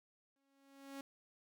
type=tone with exponential growth; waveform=sawtooth; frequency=274.9 Hz; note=C#4; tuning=14 cents flat; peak=-40 dBFS; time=0.36-1.01 s; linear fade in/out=2 ms; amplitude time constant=140 ms; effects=none